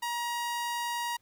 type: tone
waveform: sawtooth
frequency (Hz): 950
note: A#5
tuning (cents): +33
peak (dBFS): -27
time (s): 0.02-1.17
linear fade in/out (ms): 10
effects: pink hiss -71 dBFS RMS until 1.21 s